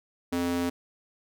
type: tone with high-pass filter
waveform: square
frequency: 87 Hz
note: F2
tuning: 6 cents flat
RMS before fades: -28 dBFS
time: 0.32-0.7 s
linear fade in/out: 10 ms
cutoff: 250 Hz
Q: 1.9
effects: none